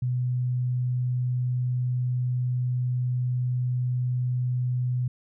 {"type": "tone", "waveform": "sine", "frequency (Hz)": 124.9, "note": "B2", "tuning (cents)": 20, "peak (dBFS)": -23, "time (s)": [0.02, 5.08], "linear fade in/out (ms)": 5, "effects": []}